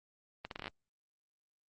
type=accelerating click train; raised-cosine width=0.3 ms; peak=-24 dBFS; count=9; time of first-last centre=0.45-0.68 s; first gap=62 ms; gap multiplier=0.76; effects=Opus 24 kbps